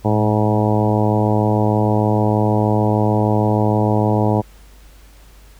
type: harmonic tone with a mistuned harmonic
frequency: 106.5 Hz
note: G#2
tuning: 44 cents sharp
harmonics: 1 / 2 / 3 / 4 / 5 / 6 / 7 / 8 / 9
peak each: -17 / -20 / -22 / -23 / -24 / -25 / -25 / -26 / -27 dBFS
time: 0.04-4.42 s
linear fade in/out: 20 ms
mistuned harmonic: 1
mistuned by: +49 cents
effects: added 50 Hz sine -42 dBFS peak until 5.59 s + pink hiss -50 dBFS RMS until 5.59 s